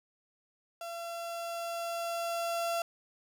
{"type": "tone with level ramp", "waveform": "35% pulse", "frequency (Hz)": 679, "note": "F5", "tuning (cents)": -49, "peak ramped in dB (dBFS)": [-37, -28], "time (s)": [0.81, 2.82], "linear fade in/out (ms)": 2, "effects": []}